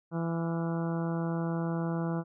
harmonic tone with a mistuned harmonic, 166.8 Hz, E3, 21 cents sharp, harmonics 1 / 2 / 3 / 4 / 5 / 6 / 7 / 8 / 9, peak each -30 / -36 / -40 / -42 / -44 / -46 / -47 / -48 / -49 dBFS, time 0.11-2.24 s, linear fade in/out 50 ms, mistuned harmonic 9, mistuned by -64 cents, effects none

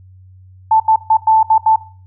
sine tone bursts at uneven times, 881 Hz, A5, 2 cents sharp, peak -7 dBFS, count 6, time 0.71-0.8 / 0.88-0.96 / 1.1-1.17 / 1.27-1.43 / 1.5-1.58 / 1.66-1.76 s, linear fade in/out 5 ms, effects noise-tail reverb RT60 0.4 s tail -17 dB re dry + added 93 Hz sine -39 dBFS peak until 2.06 s

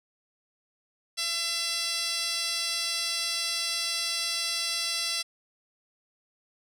10% pulse tone with band-pass filter, 674 Hz, E5, 38 cents sharp, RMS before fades -30 dBFS, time 1.17-5.23 s, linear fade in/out 20 ms, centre 6100 Hz, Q 3, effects none

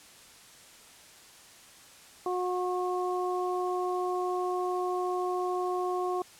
harmonic tone, 362.7 Hz, F#4, 34 cents flat, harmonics 1 / 2 / 3, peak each -30 / -33 / -35 dBFS, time 2.26-6.22 s, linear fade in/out 2 ms, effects white hiss -53 dBFS RMS until 6.39 s + low-pass 10000 Hz 12 dB/octave

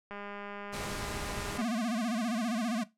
click train, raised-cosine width 0.5 ms, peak -28 dBFS, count 307, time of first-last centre 0.11-1.617 s, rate 203 Hz
pink noise, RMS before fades -38 dBFS, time 0.72-1.59 s, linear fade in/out 20 ms
square tone with vibrato, 228.2 Hz, A#3, 37 cents flat, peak -30 dBFS, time 1.58-2.84 s, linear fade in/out 10 ms, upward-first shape sine, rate 15 Hz, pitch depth 140 cents each way
effects noise-tail reverb RT60 0.2 s tail -17 dB re dry + low-pass 10000 Hz 12 dB/octave

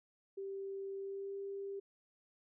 sine tone with pitch glide, 391.1 to 395.6 Hz, G4 to G4, -4 to +16 cents, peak -40 dBFS, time 0.37-1.8 s, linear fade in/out 10 ms, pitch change +20 cents, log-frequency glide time 0.97-1.36 s, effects none

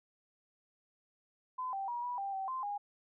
sine tone with pitch steps, 1017 / 781 / 958 / 978 / 790 / 771 / 1040 / 817 Hz, C6 / G5 / A#5 / B5 / G5 / G5 / C6 / G#5, -50 / -7 / +47 / -17 / +13 / -29 / -11 / -29 cents, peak -35 dBFS, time 1.58-2.78 s, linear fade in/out 10 ms, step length 150 ms, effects none

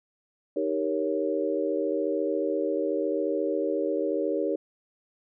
sine chord, Eb dominant seventh, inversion none, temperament equal, 311.1 / 392 / 466.2 / 554.4 Hz, Eb4 / G4 / Bb4 / Db5, 0 / 0 / 0 / 0 cents, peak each -30 dBFS, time 0.56-4.56 s, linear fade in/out 5 ms, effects none

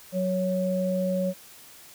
sine tone pair together, 185.01 / 554.4 Hz, F#3 / C#5, 0 / 0 cents, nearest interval octave + perfect fifth, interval 1900 cents, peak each -26 dBFS, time 0.12-1.34 s, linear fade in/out 50 ms, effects white hiss -49 dBFS RMS until 1.94 s

